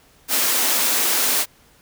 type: high-pass noise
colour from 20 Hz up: white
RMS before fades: -19 dBFS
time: 0.28-1.46 s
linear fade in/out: 50 ms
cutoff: 210 Hz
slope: 48 dB/octave
effects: pink hiss -54 dBFS RMS until 1.81 s